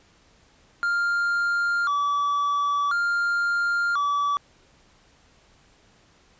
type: tone with vibrato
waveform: triangle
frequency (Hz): 1268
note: D#6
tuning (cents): +32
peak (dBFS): -19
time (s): 0.83-4.37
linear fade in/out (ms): 0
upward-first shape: square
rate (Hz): 0.48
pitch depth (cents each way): 170
effects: pink hiss -58 dBFS RMS until 6.39 s + resampled to 16000 Hz